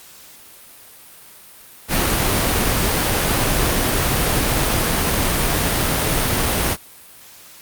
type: noise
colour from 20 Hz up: pink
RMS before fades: -18 dBFS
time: 1.88-6.77 s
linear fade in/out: 50 ms
effects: white hiss -43 dBFS RMS until 7.61 s + Opus 48 kbps